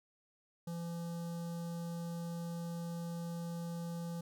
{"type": "tone with notch filter", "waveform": "square", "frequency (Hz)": 169.7, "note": "F3", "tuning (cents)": -49, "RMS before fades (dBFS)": -41, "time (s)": [0.67, 4.21], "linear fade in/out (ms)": 5, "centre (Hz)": 2200, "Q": 0.62, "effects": []}